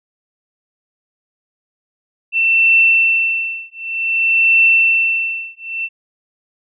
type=tone with tremolo; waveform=sine; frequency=2686 Hz; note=E7; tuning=32 cents sharp; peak=-7 dBFS; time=2.32-5.89 s; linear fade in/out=50 ms; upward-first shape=triangle; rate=0.54 Hz; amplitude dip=100%; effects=none